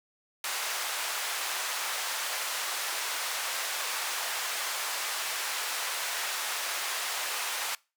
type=band-pass noise; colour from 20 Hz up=pink; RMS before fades=-33 dBFS; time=0.44-7.75 s; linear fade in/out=2 ms; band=930 to 14000 Hz; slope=12 dB/octave; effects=noise-tail reverb RT60 0.3 s tail -24 dB re dry + high-pass 400 Hz 12 dB/octave